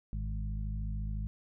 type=harmonic tone with a mistuned harmonic; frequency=51.91 Hz; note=G#1; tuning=in tune; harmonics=1 / 2 / 3 / 4; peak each=-34 / -40 / -44 / -46 dBFS; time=0.13-1.27 s; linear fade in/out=0 ms; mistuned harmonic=2; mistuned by=+33 cents; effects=none